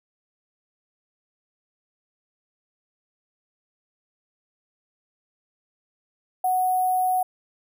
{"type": "tone with sample-and-hold", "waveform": "sine", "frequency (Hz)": 740, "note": "F#5", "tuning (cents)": 0, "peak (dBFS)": -19, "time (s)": [6.44, 7.23], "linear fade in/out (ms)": 5, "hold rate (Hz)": 11025, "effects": []}